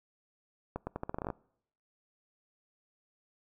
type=accelerating click train; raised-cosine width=1 ms; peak=-21 dBFS; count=12; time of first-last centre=0.76-1.302 s; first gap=110 ms; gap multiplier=0.82; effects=noise-tail reverb RT60 0.7 s tail -25 dB re dry